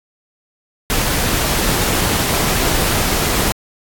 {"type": "noise", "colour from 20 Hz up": "pink", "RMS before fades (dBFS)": -17, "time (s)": [0.9, 3.52], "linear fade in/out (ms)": 0, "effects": ["AAC 64 kbps"]}